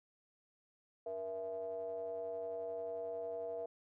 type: ring-modulated tone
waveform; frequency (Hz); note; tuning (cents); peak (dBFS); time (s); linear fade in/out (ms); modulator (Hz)
triangle; 93.9; F#2; +26; -34; 1.06-3.66; 5; 569
effects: none